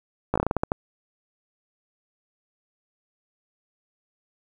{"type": "slowing click train", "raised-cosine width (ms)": 1, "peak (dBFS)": -8, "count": 10, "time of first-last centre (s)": [0.34, 0.719], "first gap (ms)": 16, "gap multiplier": 1.23, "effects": ["8-bit"]}